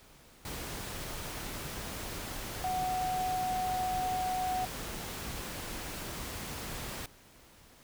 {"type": "tone in noise", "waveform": "sine", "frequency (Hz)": 740, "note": "F#5", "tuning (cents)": 0, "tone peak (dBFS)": -30, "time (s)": [2.64, 4.65], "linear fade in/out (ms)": 2, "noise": "pink", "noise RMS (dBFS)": -40, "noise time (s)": [0.45, 7.06], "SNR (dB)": 7, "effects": ["pink hiss -58 dBFS RMS until 7.83 s"]}